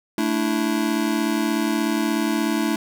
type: chord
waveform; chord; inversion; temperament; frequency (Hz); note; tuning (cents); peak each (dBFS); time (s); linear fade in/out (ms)
square; A suspended fourth; none; just; 220 / 293.3 / 330; A3 / D4 / E4; 0 / -2 / +2; -25; 0.18-2.76; 2
effects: none